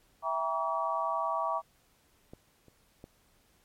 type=chord; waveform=sine; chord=E diminished seventh; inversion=none; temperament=just; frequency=659.3 / 791.1 / 949.3 / 1139.2 Hz; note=E5 / G5 / Bb5 / Db6; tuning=0 / +16 / +31 / +47 cents; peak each=-34 / -37 / -34 / -32 dBFS; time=0.22-1.62 s; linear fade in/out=50 ms
type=clicks; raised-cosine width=2 ms; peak=-32 / -42 / -32 dBFS; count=3; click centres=2.335 / 2.683 / 3.041 s
effects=pink hiss -67 dBFS RMS until 3.64 s + MP3 64 kbps